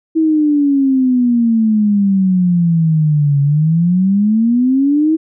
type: exponential two-way sweep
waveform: sine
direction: down then up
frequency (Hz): 324.1 to 139.9 to 324.1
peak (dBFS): -9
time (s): 0.15-5.17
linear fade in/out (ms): 20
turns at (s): 3.41
effects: none